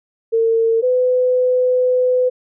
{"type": "tone pair in turn", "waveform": "sine", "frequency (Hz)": [453.9, 503.6], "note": ["A#4", "B4"], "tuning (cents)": [-46, 34], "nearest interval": "major second", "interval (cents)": 180, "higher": "second", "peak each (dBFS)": -12, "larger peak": "neither", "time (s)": [[0.32, 0.82], [0.82, 2.3]], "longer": "second", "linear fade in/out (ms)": 20, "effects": []}